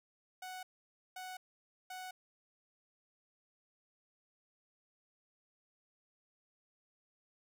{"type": "tone bursts", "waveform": "sawtooth", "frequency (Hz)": 741, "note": "F#5", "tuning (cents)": 2, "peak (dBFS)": -40, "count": 3, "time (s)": [0.42, 2.11], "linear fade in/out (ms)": 5, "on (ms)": 210, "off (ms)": 530, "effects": []}